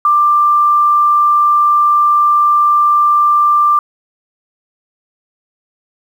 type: tone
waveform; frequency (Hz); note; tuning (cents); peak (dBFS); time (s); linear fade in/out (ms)
sine; 1184; D6; +14; -7; 0.05-3.79; 2
effects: 7-bit